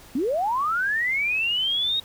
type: linear sweep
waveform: sine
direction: up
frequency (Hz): 230 to 3787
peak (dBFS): -21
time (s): 0.15-2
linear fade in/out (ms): 5
effects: pink hiss -48 dBFS RMS until 2.04 s